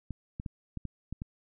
clicks, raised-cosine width 5 ms, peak -24 dBFS, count 7, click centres 0.107 / 0.399 / 0.462 / 0.773 / 0.853 / 1.126 / 1.219 s, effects none

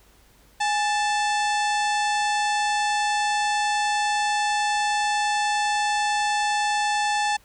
harmonic tone with a mistuned harmonic, 880 Hz, A5, in tune, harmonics 1 / 2 / 3 / 4 / 5 / 6 / 7 / 8 / 9 / 10, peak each -22 / -28 / -32 / -34 / -36 / -38 / -39 / -40 / -41 / -42 dBFS, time 0.6-7.37 s, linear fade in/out 10 ms, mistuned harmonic 1, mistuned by -100 cents, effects added 50 Hz sine -57 dBFS peak until 7.44 s + pink hiss -57 dBFS RMS until 7.44 s

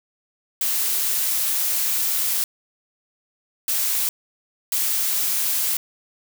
blue noise bursts at uneven times, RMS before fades -22 dBFS, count 3, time 0.61-2.44 / 3.68-4.09 / 4.72-5.77 s, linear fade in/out 2 ms, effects none

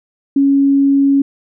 sine tone, 277.2 Hz, C#4, in tune, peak -8 dBFS, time 0.36-1.22 s, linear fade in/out 5 ms, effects none

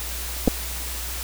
clicks, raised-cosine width 2 ms, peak -4 dBFS, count 2, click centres 0.476 / 0.48 s, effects added 60 Hz sine -32 dBFS peak until 1.23 s + white hiss -32 dBFS RMS until 1.23 s

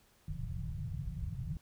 white low-pass noise, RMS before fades -39 dBFS, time 0.28-1.57 s, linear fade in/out 2 ms, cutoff 170 Hz, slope 96 dB/octave, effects pink hiss -67 dBFS RMS until 1.61 s

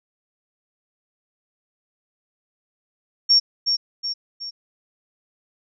sine tone with echo, 5510 Hz, F8, 24 cents flat, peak -11 dBFS, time 3.29-3.4 s, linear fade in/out 20 ms, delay 370 ms, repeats 3, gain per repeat -6 dB, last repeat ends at 4.51 s, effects none

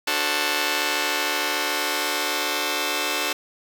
5% pulse chord, D dominant seventh, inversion none, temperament just, 293.7 / 367.1 / 440.5 / 528.6 Hz, D4 / F#4 / A4 / C5, 0 / -14 / +2 / +18 cents, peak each -17 dBFS, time 0.07-3.33 s, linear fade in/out 5 ms, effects none

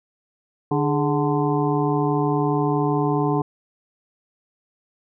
harmonic tone with a mistuned harmonic, 147.7 Hz, D3, 10 cents sharp, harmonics 1 / 2 / 3 / 5 / 6 / 7, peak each -23 / -23 / -24 / -28 / -29 / -29 dBFS, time 0.71-3.42 s, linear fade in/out 5 ms, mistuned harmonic 3, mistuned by -92 cents, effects none

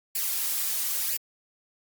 blue noise with flanger, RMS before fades -28 dBFS, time 0.15-1.17 s, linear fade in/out 5 ms, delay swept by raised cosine 0.4 to 5.3 ms, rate 1 Hz, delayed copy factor +0.65, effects Opus 48 kbps

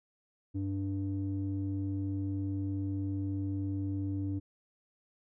square tone with low-pass filter, 97.6 Hz, G2, 7 cents flat, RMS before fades -34 dBFS, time 0.54-4.4 s, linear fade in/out 20 ms, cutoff 270 Hz, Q 3.6, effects none

